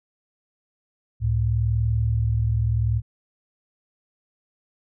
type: tone pair together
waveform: sine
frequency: 69.3 / 110 Hz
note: C#2 / A2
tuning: 0 / 0 cents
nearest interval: minor sixth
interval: 800 cents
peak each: -24 / -20 dBFS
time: 1.2-3.02 s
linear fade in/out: 50 ms
effects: none